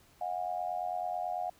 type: tone with amplitude modulation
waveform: sine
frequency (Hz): 720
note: F#5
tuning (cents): -47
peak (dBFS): -28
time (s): 0.21-1.5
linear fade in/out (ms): 5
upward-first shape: sine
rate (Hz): 89.1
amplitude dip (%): 90
effects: pink hiss -63 dBFS RMS until 1.59 s